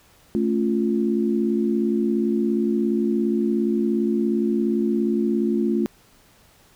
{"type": "chord", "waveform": "sine", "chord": "A augmented", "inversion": "none", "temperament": "equal", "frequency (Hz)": [220, 277.2, 349.2], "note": ["A3", "C#4", "E#4"], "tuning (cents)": [0, 0, 0], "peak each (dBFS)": [-21, -26, -23], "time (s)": [0.35, 5.86], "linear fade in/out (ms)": 0, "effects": ["pink hiss -55 dBFS RMS until 6.75 s"]}